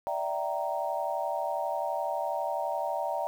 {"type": "chord", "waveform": "sine", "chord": "E half-diminished seventh", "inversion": "third", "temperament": "equal with one note detuned", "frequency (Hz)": [587.3, 659.3, 770.1, 932.3], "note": ["D5", "E5", "G5", "Bb5"], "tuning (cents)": [0, 0, -31, 0], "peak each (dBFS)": -34, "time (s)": [0.07, 3.27], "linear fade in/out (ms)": 0, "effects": ["9-bit"]}